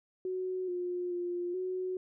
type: tone with pitch steps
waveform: sine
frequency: 370.6 / 356.6 / 352 / 369.6 Hz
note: F#4 / F4 / F4 / F#4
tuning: +3 / +36 / +14 / -2 cents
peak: -32 dBFS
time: 0.25-1.97 s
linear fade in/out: 2 ms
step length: 430 ms
effects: none